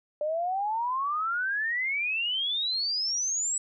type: exponential sweep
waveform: sine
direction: up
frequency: 589 to 7902 Hz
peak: -26 dBFS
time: 0.21-3.58 s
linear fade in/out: 2 ms
effects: none